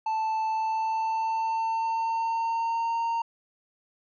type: tone with pitch glide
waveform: triangle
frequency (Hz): 880 to 922.2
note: A5 to A#5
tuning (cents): 0 to -19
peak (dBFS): -23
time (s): 0.06-3.22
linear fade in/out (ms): 5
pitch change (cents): +81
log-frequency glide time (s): 0.47-3.01
effects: resampled to 16000 Hz